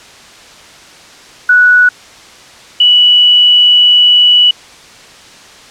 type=tone pair in turn; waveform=sine; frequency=1474 / 2948 Hz; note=F#6 / F#7; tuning=-7 / -7 cents; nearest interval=octave; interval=1200 cents; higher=second; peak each=-3 dBFS; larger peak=neither; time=1.49-1.89 / 2.8-4.51 s; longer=second; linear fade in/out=5 ms; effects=white hiss -36 dBFS RMS until 5.7 s + low-pass 6000 Hz 12 dB/octave